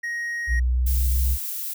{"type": "tone", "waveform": "triangle", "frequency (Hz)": 1880, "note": "A#6", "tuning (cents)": 14, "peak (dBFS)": -24, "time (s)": [0.03, 0.6], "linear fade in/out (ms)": 10}
{"type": "tone with pitch glide", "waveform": "sine", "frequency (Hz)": [61.74, 63.99], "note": ["B1", "C2"], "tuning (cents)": [0, -38], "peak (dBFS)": -18, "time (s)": [0.47, 1.38], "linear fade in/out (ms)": 50, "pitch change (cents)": 62, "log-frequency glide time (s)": [0.71, 1.03]}
{"type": "noise", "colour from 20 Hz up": "violet", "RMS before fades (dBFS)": -30, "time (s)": [0.86, 1.74], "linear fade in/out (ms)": 10}
{"effects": []}